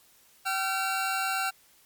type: tone pair together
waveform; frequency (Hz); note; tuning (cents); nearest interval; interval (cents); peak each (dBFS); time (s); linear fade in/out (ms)
25% pulse; 768.3 / 1369; G5 / F6; -35 / -35; minor seventh; 1000; -26; 0.45-1.51; 20
effects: white hiss -60 dBFS RMS until 1.85 s + MP3 96 kbps